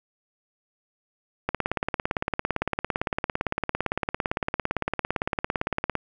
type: click train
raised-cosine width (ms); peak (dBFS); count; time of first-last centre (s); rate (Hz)
0.5; -9; 80; 1.49-5.953; 17.7
effects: none